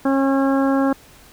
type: harmonic tone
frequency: 271.8 Hz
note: C#4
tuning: 34 cents flat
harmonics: 1 / 2 / 3 / 4 / 5 / 6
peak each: -16 / -22 / -26 / -28 / -30 / -32 dBFS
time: 0.05-0.93 s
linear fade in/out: 5 ms
effects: pink hiss -47 dBFS RMS until 1.32 s